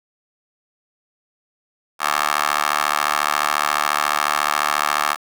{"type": "tone with high-pass filter", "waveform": "15% pulse", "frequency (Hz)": 74.2, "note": "D2", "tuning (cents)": 18, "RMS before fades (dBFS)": -20, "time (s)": [1.99, 5.17], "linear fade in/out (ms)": 50, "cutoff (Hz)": 1100, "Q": 2.6, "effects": ["7-bit"]}